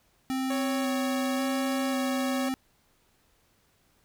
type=tone with vibrato; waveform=square; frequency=260 Hz; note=C4; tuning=11 cents flat; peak=-28 dBFS; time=0.3-2.54 s; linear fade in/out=0 ms; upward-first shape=square; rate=0.92 Hz; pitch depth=15 cents each way
type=tone; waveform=sawtooth; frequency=554.4 Hz; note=C#5; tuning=in tune; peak=-28 dBFS; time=0.5-2.49 s; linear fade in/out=5 ms
effects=pink hiss -67 dBFS RMS until 4.04 s